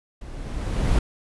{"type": "noise with level ramp", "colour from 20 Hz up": "brown", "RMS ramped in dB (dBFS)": [-38, -18], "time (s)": [0.21, 0.99], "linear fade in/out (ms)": 5, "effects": ["resampled to 24000 Hz"]}